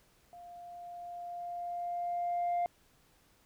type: tone with level ramp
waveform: sine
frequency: 700 Hz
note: F5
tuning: 4 cents sharp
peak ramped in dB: -48 to -26 dBFS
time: 0.33-2.66 s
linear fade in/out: 0 ms
effects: tanh soft clip ceiling -27 dBFS + pink hiss -67 dBFS RMS until 3.45 s